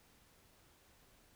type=silence; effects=pink hiss -67 dBFS RMS until 1.35 s